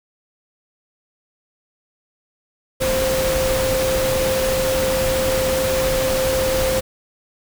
sine tone in noise, 523.3 Hz, C5, in tune, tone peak -18 dBFS, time 2.8-6.81 s, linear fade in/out 20 ms, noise pink, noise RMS -23 dBFS, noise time 2.8-6.81 s, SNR +2 dB, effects none

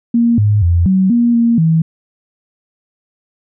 sine tone with pitch steps, 234.5 / 104.5 / 85.9 / 188.9 / 237.2 / 233.2 / 161.8 Hz, A#3 / G#2 / F2 / F#3 / A#3 / A#3 / E3, +11 / +11 / -28 / +36 / +30 / +1 / -32 cents, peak -8 dBFS, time 0.14-1.82 s, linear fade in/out 5 ms, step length 240 ms, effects none

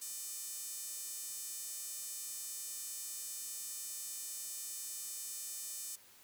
sawtooth tone with high-pass filter, 605 Hz, D#5, 49 cents flat, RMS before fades -44 dBFS, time 0.01-5.96 s, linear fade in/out 10 ms, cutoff 7800 Hz, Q 1.8, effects white hiss -61 dBFS RMS until 6.23 s

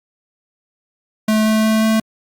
square tone with pitch steps, 216.6 / 217.9 / 219.1 / 220.4 Hz, A3 / A3 / A3 / A3, -27 / -17 / -7 / +3 cents, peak -13 dBFS, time 1.28-2 s, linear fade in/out 5 ms, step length 180 ms, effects Opus 48 kbps

